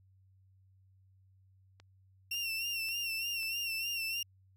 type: click train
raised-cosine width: 0.2 ms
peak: -38 dBFS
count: 4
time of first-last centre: 1.8-3.43 s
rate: 1.84 Hz
type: tone with vibrato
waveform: 30% pulse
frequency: 2729 Hz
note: F7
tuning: 41 cents flat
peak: -31 dBFS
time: 2.31-4.23 s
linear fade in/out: 5 ms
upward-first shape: sine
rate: 3.3 Hz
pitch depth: 53 cents each way
effects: added 95 Hz sine -62 dBFS peak until 4.56 s